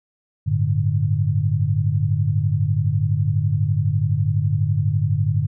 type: chord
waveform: sine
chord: G suspended second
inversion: none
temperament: equal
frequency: 98 / 110 / 146.83 Hz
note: G2 / A2 / D3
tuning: 0 / 0 / 0 cents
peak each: -21 dBFS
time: 0.46-5.47 s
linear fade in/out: 20 ms
effects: none